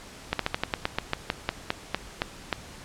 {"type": "slowing click train", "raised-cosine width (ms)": 0.3, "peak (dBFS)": -8, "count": 15, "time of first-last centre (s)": [0.33, 2.528], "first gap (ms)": 63, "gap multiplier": 1.13, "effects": ["pink hiss -45 dBFS RMS until 2.84 s", "low-pass 9000 Hz 12 dB/octave"]}